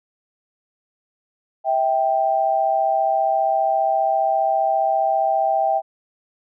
sine tone pair together, 649.1 / 784 Hz, E5 / G5, -27 / 0 cents, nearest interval minor third, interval 327 cents, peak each -20 / -18 dBFS, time 1.64-5.82 s, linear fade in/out 50 ms, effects none

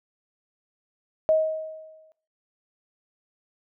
sine tone with exponential decay, 631 Hz, D#5, 24 cents sharp, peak -15 dBFS, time 1.29-2.12 s, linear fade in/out 0 ms, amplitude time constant 180 ms, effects noise-tail reverb RT60 0.4 s tail -18 dB re dry

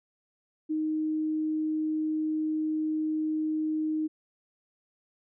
sine tone, 311.1 Hz, D#4, in tune, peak -26 dBFS, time 0.69-4.08 s, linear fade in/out 20 ms, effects none

